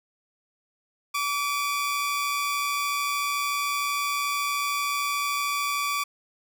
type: tone pair together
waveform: sawtooth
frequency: 1147.8 / 2429 Hz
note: D6 / D#7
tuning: -40 / -42 cents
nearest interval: octave + minor second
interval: 1298 cents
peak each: -22 / -29 dBFS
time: 1.14-6.04 s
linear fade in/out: 10 ms
effects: none